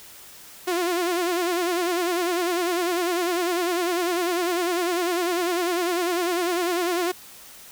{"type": "tone with vibrato", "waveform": "sawtooth", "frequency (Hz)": 351.4, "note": "F4", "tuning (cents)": 11, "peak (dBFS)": -18, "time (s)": [0.67, 7.12], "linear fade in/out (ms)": 10, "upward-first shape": "sine", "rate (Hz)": 10, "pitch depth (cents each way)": 86, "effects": ["white hiss -45 dBFS RMS until 7.71 s"]}